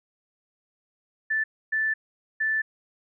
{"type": "tone bursts at uneven times", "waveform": "sine", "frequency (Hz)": 1758, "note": "A6", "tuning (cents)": -2, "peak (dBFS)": -22, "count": 3, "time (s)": [[1.3, 1.44], [1.72, 1.94], [2.4, 2.62]], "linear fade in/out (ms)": 10, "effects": []}